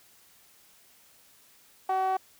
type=tone with band-pass filter; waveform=sawtooth; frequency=378.4 Hz; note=F#4; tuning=39 cents sharp; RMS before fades=-27 dBFS; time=1.89-2.17 s; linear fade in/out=5 ms; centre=850 Hz; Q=8.3; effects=white hiss -59 dBFS RMS until 2.39 s